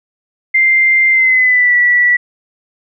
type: tone with pitch glide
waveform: sine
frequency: 2093 to 1952.8 Hz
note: C7 to B6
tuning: 0 to -20 cents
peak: -7 dBFS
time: 0.54-2.17 s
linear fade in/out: 10 ms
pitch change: -120 cents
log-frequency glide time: 1.1-1.75 s
effects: none